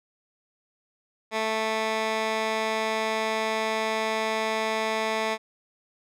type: tone with band-pass filter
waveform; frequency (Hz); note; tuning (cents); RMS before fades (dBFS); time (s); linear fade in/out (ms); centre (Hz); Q
15% pulse; 220; A3; 0; -27; 1.31-5.38; 50; 1800; 0.56
effects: none